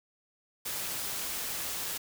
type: noise with amplitude modulation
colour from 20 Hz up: white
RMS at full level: -34 dBFS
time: 0.65-1.98 s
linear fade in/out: 10 ms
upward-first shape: sine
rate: 206 Hz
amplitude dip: 30%
effects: none